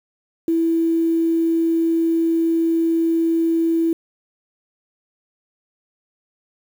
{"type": "tone with quantisation", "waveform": "sine", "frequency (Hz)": 329.9, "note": "E4", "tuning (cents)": 1, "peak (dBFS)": -15, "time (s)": [0.48, 3.93], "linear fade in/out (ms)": 2, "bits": 7, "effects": []}